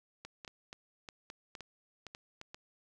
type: clicks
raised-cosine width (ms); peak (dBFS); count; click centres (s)
0.2; -28; 12; 0.25 / 0.448 / 0.478 / 0.729 / 1.088 / 1.301 / 1.552 / 1.607 / 2.067 / 2.149 / 2.414 / 2.545
effects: none